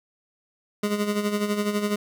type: tone with tremolo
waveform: 25% pulse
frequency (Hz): 207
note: G#3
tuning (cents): -5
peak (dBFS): -17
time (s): 0.83-1.96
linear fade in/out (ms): 5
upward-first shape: sine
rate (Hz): 12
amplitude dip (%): 60
effects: none